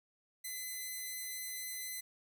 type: tone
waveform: 5% pulse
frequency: 2026 Hz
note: B6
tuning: 44 cents sharp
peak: -30 dBFS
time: 0.44-2.01 s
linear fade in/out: 10 ms
effects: 12-bit